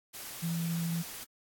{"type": "tone in noise", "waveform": "sine", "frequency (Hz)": 167.4, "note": "E3", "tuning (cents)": 27, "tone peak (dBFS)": -30, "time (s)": [0.42, 1.03], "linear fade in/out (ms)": 20, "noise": "white", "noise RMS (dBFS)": -43, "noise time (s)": [0.13, 1.25], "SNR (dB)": 10, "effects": ["AAC 64 kbps"]}